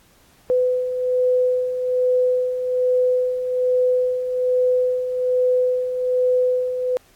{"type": "beating tone pair", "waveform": "sine", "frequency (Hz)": [502, 503.2], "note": ["B4", "B4"], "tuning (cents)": [28, 32], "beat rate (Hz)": 1.2, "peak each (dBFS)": [-25, -17], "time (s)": [0.5, 6.97], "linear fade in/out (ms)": 0, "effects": ["pink hiss -55 dBFS RMS until 7.15 s", "AAC 64 kbps"]}